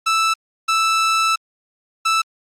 sawtooth tone bursts at uneven times, 1318.5 Hz, E6, in tune, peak -11 dBFS, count 3, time 0.06-0.34 / 0.68-1.36 / 2.05-2.22 s, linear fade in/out 10 ms, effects low-pass 8000 Hz 12 dB/octave + Opus 48 kbps

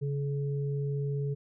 sine tone pair together, 140.5 / 426.2 Hz, C#3 / G#4, +24 / +45 cents, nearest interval octave + perfect fifth, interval 1921 cents, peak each -29 / -37 dBFS, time 0.01-1.35 s, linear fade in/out 20 ms, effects none

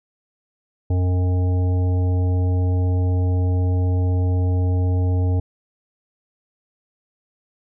harmonic tone with a mistuned harmonic, 90.8 Hz, F#2, 32 cents flat, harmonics 1 / 3 / 5 / 7 / 9, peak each -16 / -29 / -32 / -38 / -39 dBFS, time 0.9-5.4 s, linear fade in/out 5 ms, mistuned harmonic 9, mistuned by -19 cents, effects none

